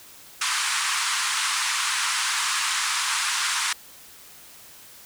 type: band-pass noise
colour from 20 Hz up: pink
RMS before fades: -25 dBFS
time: 0.41-3.73 s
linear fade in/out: 5 ms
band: 990 to 10000 Hz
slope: 48 dB/octave
effects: white hiss -47 dBFS RMS until 5.05 s